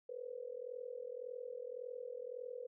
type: tone with amplitude modulation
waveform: sine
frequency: 493.9 Hz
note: B4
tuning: in tune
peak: -39 dBFS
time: 0.09-2.67 s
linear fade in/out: 5 ms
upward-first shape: sine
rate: 41.8 Hz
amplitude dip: 90%
effects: none